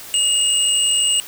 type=tone pair together; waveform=sine; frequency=2858 / 8056 Hz; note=F7 / B8; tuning=+39 / +33 cents; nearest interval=octave + tritone; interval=1794 cents; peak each=-17 dBFS; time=0.14-1.2 s; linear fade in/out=0 ms; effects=white hiss -36 dBFS RMS until 1.27 s